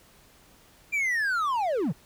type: linear sweep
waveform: triangle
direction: down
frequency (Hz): 2400 to 112.9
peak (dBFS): -22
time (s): 0.92-1.93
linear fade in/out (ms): 20
effects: pink hiss -57 dBFS RMS until 2.05 s